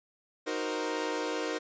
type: chord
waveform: sawtooth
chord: C half-diminished seventh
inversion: first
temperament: equal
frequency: 311.1 / 370 / 466.2 / 523.3 Hz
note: Eb4 / Gb4 / Bb4 / C5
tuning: 0 / 0 / 0 / 0 cents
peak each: -32 / -35 / -31 / -34 dBFS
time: 0.46-1.59 s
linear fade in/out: 20 ms
effects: resampled to 16000 Hz